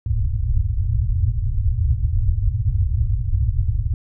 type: low-pass noise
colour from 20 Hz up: white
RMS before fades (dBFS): -19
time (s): 0.06-3.94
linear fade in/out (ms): 2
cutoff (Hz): 120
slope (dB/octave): 96
effects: none